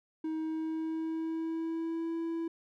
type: tone with pitch glide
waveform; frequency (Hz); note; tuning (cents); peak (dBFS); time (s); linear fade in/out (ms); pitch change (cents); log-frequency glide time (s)
triangle; 316.5 to 330.9; D#4 to E4; +30 to +7; -30; 0.24-2.48; 5; +77; 0.38-2.16
effects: none